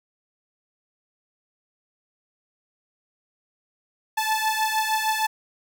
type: beating tone pair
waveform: sawtooth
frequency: 870 / 876.5 Hz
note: A5 / A5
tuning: -20 / -7 cents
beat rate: 6.5 Hz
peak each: -20 / -22 dBFS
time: 4.17-5.27 s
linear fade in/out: 10 ms
effects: none